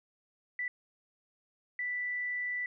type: tone bursts at uneven times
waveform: sine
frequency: 1975.5 Hz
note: B6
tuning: in tune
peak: -32 dBFS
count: 2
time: 0.59-0.68 / 1.79-2.66 s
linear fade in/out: 2 ms
effects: none